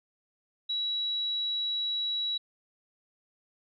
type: tone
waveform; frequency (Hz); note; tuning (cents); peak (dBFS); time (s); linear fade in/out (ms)
sine; 3900; B7; -23; -28; 0.69-2.38; 10
effects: none